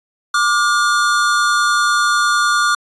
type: tone pair together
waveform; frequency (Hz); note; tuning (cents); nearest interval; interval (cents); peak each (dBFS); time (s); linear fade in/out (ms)
square; 1180 / 1429.4; D6 / F6; +8 / +40; minor third; 332; -16; 0.34-2.75; 5
effects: resampled to 22050 Hz